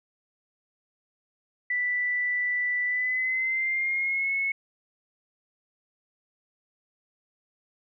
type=tone with pitch glide; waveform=sine; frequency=1975.5 to 2192 Hz; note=B6 to C#7; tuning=0 to -20 cents; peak=-24 dBFS; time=1.7-4.52 s; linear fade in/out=5 ms; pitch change=+180 cents; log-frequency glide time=2.85-4.32 s; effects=none